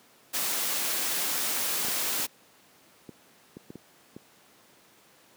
white noise, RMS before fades -29 dBFS, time 0.33-2.27 s, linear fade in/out 20 ms
clicks, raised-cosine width 3 ms, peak -25 dBFS, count 8, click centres 1.848 / 1.884 / 2.199 / 3.092 / 3.569 / 3.704 / 3.756 / 4.165 s
effects pink hiss -58 dBFS RMS until 5.36 s + high-pass 200 Hz 12 dB/octave

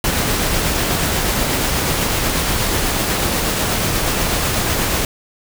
pink noise with tremolo, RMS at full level -17 dBFS, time 0.04-5.05 s, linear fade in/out 2 ms, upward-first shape triangle, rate 8.2 Hz, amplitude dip 25%, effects none

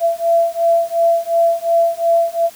sine beating tone pair, 672 / 674.8 Hz, E5 / E5, +33 / +40 cents, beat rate 2.8 Hz, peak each -15 dBFS, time 0-2.5 s, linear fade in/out 50 ms, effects white hiss -41 dBFS RMS until 2.55 s

